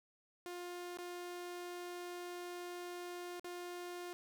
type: tone with dropouts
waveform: sawtooth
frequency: 353.5 Hz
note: F4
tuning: 21 cents sharp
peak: -40 dBFS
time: 0.46-4.13 s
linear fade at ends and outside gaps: 0 ms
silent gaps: 0.971-0.987 / 3.396-3.444 s
effects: none